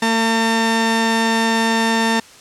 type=tone pair together; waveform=sawtooth; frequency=226.1 / 904.4 Hz; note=A3 / A5; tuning=+47 / +47 cents; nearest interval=2 octaves; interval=2400 cents; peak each=-13 dBFS; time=0.02-2.2 s; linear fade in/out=5 ms; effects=white hiss -43 dBFS RMS until 2.4 s + low-pass 8000 Hz 12 dB/octave